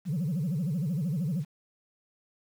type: tone with vibrato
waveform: sine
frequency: 162.4 Hz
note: E3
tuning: 26 cents flat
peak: -25 dBFS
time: 0.05-1.45 s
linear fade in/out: 50 ms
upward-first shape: sine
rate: 13 Hz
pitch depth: 280 cents each way
effects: tanh soft clip ceiling -24 dBFS + 9-bit